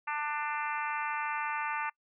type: harmonic tone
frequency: 297.2 Hz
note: D4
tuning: 21 cents sharp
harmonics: 3 / 4 / 5 / 6 / 7 / 8 / 9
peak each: -35 / -37 / -39 / -41 / -42 / -43 / -44 dBFS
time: 0.07-1.9 s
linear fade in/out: 10 ms
effects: noise-tail reverb RT60 0.1 s tail -26 dB re dry